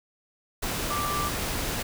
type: tone in noise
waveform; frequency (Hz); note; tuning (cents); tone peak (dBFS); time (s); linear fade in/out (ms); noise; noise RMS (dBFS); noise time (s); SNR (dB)
sine; 1174.7; D6; 0; -28; 0.9-1.29; 10; pink; -30; 0.62-1.83; -1
effects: none